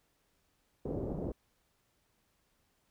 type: low-pass noise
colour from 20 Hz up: white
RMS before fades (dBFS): -37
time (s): 0.85-1.32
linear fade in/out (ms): 5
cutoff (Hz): 500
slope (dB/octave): 24
effects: pink hiss -75 dBFS RMS until 2.9 s